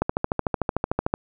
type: click train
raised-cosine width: 1 ms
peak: -7 dBFS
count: 16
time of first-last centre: 0.02-1.139 s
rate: 13.4 Hz
effects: none